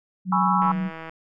sine tone with vibrato, 185 Hz, F#3, in tune, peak -23 dBFS, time 0.25-0.91 s, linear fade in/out 50 ms, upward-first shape square, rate 20 Hz, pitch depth 36 cents each way
sine chord, C# minor seventh, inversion second, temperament equal, 830.6 / 987.8 / 1108.7 / 1318.5 Hz, G#5 / B5 / C#6 / E6, 0 / 0 / 0 / 0 cents, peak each -24 dBFS, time 0.32-0.72 s, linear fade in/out 5 ms
click train, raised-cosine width 0.5 ms, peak -22 dBFS, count 78, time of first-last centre 0.62-1.095 s, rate 162 Hz
effects none

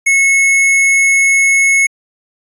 sine tone with tanh clipping, 2189 Hz, C#7, 22 cents flat, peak -9 dBFS, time 0.06-1.87 s, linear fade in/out 10 ms, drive 18 dB, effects resampled to 32000 Hz

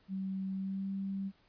sine tone with pitch glide, 191.4 to 194.86 Hz, G3 to G3, -41 to -10 cents, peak -34 dBFS, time 0.08-1.32 s, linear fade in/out 50 ms, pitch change +31 cents, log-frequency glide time 0.53-0.9 s, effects pink hiss -68 dBFS RMS until 1.48 s + resampled to 11025 Hz

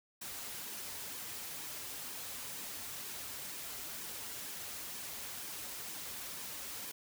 white noise with flanger, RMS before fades -44 dBFS, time 0.21-6.92 s, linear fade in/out 10 ms, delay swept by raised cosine 1.4 to 6.3 ms, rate 2.1 Hz, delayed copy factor -0.5, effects none

